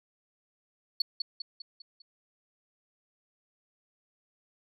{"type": "tone with echo", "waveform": "sine", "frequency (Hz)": 4411, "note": "C#8", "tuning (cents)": -9, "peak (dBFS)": -21, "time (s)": [1, 1.02], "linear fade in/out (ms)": 5, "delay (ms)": 200, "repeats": 5, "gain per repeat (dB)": -6, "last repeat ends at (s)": 2.02, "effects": ["tanh soft clip ceiling -20 dBFS"]}